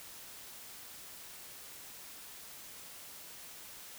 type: silence
effects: white hiss -50 dBFS RMS until 3.98 s